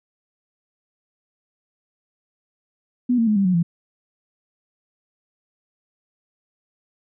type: tone with pitch steps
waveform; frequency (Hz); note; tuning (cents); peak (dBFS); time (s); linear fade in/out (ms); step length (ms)
sine; 246.9 / 229 / 212.5 / 197.1 / 182.84 / 169.61; B3 / A#3 / G#3 / G3 / F#3 / E3; 0 / -31 / +40 / +10 / -20 / +50; -15; 3.09-3.63; 10; 90
effects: none